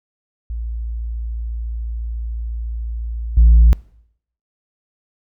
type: tone with level steps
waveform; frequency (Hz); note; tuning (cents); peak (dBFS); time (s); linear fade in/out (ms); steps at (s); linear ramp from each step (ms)
sine; 57; A#1; -38; -22 / -4; 0.5-3.73; 0; 3.37; 5
effects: noise-tail reverb RT60 0.7 s tail -24 dB re dry + tanh soft clip ceiling -4 dBFS